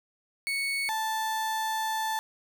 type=tone pair in turn; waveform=35% pulse; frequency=2217 / 879.8 Hz; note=C#7 / A5; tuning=0 / 0 cents; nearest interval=octave + major third; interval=1600 cents; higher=first; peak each=-26 dBFS; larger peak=neither; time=0.47-0.89 / 0.89-2.19 s; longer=second; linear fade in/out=0 ms; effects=none